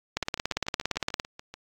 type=two click trains; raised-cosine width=0.2 ms; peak=-9 / -23 dBFS; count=19 / 10; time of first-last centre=0.17-1.199 / 0.23-1.54 s; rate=17.5 / 6.87 Hz; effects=AAC 48 kbps